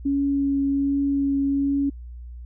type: tone with vibrato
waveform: sine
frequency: 278.3 Hz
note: C#4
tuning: 7 cents sharp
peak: -19 dBFS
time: 0.05-1.9 s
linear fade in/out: 10 ms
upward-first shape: triangle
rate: 1.3 Hz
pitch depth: 11 cents each way
effects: added 60 Hz sine -35 dBFS peak until 2.45 s